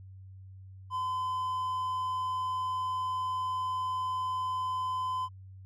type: tone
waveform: triangle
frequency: 1020 Hz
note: C6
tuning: 44 cents flat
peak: -28 dBFS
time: 0.9-5.29 s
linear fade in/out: 50 ms
effects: added 95 Hz sine -46 dBFS peak until 5.65 s